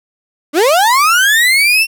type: linear sweep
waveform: 35% pulse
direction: up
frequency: 272.2 to 2734 Hz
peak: -6 dBFS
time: 0.53-1.87 s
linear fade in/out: 50 ms
effects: none